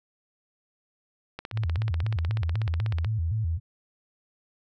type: click train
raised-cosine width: 0.3 ms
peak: -19 dBFS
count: 28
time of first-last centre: 1.39-3.046 s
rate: 16.3 Hz
type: tone with vibrato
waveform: sine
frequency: 95.1 Hz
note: F#2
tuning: 48 cents sharp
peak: -24 dBFS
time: 1.52-3.6 s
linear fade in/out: 50 ms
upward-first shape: square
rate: 3.9 Hz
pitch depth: 250 cents each way
effects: none